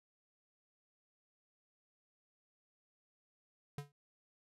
square tone with exponential decay, 143.8 Hz, D3, 36 cents flat, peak -38 dBFS, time 3.78-3.92 s, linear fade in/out 2 ms, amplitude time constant 29 ms, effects resampled to 32000 Hz

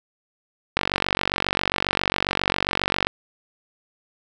click train, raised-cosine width 0.3 ms, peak -3 dBFS, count 110, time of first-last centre 0.77-3.07 s, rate 47.4 Hz, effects none

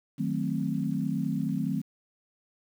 sine chord, D# diminished seventh, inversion none, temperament equal, 155.56 / 185 / 220 / 261.6 Hz, D#3 / F#3 / A3 / C4, 0 / 0 / 0 / 0 cents, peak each -32 dBFS, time 0.18-1.82 s, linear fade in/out 20 ms, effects 9-bit

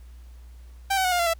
sawtooth tone with pitch steps, 782 / 756.7 / 732.2 / 708.5 / 685.5 / 663.3 Hz, G5 / F#5 / F#5 / F5 / F5 / E5, -4 / +39 / -18 / +25 / -32 / +11 cents, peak -17 dBFS, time 0.9-1.338 s, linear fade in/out 10 ms, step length 73 ms, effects added 60 Hz sine -42 dBFS peak until 1.39 s + pink hiss -61 dBFS RMS until 1.39 s

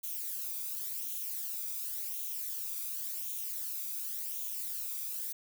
violet noise with flanger, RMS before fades -38 dBFS, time 0.03-5.33 s, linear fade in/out 10 ms, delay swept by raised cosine 0.3 to 0.85 ms, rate 0.91 Hz, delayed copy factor +0.55, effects none

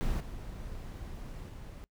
brown noise with level steps, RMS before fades -32 / -42 / -44 dBFS, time 0.01-1.84 s, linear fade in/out 0 ms, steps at 0.2 / 1.48 s, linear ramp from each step 5 ms, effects noise-tail reverb RT60 0.1 s tail -24 dB re dry

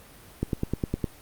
click train, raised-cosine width 3 ms, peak -12 dBFS, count 7, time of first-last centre 0.43-1.042 s, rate 9.8 Hz, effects pink hiss -50 dBFS RMS until 1.21 s + Opus 32 kbps

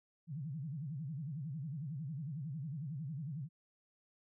sine tone with vibrato, 147.1 Hz, D3, 3 cents sharp, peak -39 dBFS, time 0.27-3.49 s, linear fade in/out 50 ms, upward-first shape sine, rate 11 Hz, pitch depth 240 cents each way, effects none

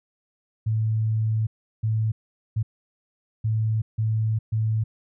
sine tone bursts at uneven times, 110 Hz, A2, in tune, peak -20 dBFS, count 6, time 0.66-1.47 / 1.83-2.12 / 2.56-2.63 / 3.44-3.82 / 3.98-4.39 / 4.52-4.84 s, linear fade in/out 10 ms, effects none

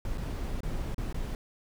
brown noise with dropouts, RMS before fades -33 dBFS, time 0.05-1.35 s, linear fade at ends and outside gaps 1 ms, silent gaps 0.175-0.18 / 0.605-0.632 / 0.945-0.981 / 1.127-1.144 s, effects none

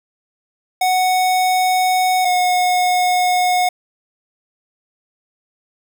square tone pair in turn, 740 / 726 Hz, F#5 / F#5, 0 / -33 cents, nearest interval unison, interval 33 cents, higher first, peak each -14 dBFS, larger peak neither, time 0.81-2.25 / 2.25-3.69 s, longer neither, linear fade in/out 5 ms, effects none

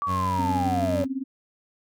sine linear sweep, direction down, 1161 to 554.4 Hz, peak -24 dBFS, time 0.02-1.04 s, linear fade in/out 0 ms
25% pulse tone, 92.5 Hz, F#2, in tune, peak -23 dBFS, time 0.06-1.06 s, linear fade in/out 50 ms
sine tone with tremolo, 265.9 Hz, C4, 28 cents sharp, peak -23 dBFS, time 0.38-1.24 s, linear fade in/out 20 ms, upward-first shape sine, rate 18 Hz, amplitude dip 85%
effects none

